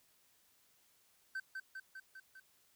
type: tone with echo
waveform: triangle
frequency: 1543 Hz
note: G6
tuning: 28 cents flat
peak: -36 dBFS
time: 1.35-1.4 s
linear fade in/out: 5 ms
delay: 200 ms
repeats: 5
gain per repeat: -3 dB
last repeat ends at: 2.4 s
effects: white hiss -71 dBFS RMS until 2.75 s